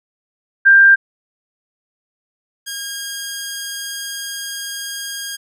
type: tone pair in turn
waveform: sine / 10% pulse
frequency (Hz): 1588 / 1624.2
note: G6 / G#6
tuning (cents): +22 / -39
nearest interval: unison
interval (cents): 39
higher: second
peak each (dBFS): -5 / -16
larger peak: first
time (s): 0.65-0.96 / 2.66-5.37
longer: second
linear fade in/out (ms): 20
effects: none